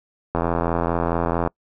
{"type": "click train", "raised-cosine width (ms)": 1, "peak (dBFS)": -7, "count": 96, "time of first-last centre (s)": [0.35, 1.474], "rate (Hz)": 84.5, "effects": ["noise-tail reverb RT60 0.1 s tail -26 dB re dry"]}